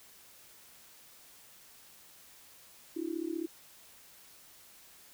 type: tone with amplitude modulation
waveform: sine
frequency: 329.6 Hz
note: E4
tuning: in tune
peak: -29 dBFS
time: 2.96-3.47 s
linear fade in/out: 10 ms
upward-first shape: sine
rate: 35.3 Hz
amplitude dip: 95%
effects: white hiss -57 dBFS RMS until 5.13 s